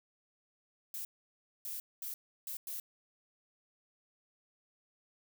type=noise bursts at uneven times; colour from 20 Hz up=violet; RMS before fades=-41 dBFS; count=5; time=0.94-1.05 / 1.65-1.8 / 2.02-2.14 / 2.47-2.57 / 2.67-2.8 s; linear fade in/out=2 ms; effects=none